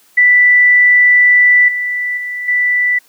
sine tone with level steps, 1975.5 Hz, B6, in tune, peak -5 / -15 / -19 / -10 dBFS, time 0.17-2.99 s, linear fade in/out 10 ms, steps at 1.68 / 2.17 / 2.48 s, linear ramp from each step 5 ms, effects white hiss -50 dBFS RMS until 3.08 s + high-pass 150 Hz 12 dB/octave

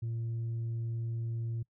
sine tone, 115.2 Hz, A#2, 20 cents flat, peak -30 dBFS, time 0.02-1.63 s, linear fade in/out 10 ms, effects noise-tail reverb RT60 0.1 s tail -26 dB re dry + tanh soft clip ceiling -31 dBFS

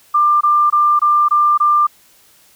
sine tone bursts, 1191 Hz, D6, 24 cents sharp, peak -9 dBFS, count 6, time 0.14-1.87 s, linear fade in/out 10 ms, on 270 ms, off 22 ms, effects white hiss -50 dBFS RMS until 2.55 s

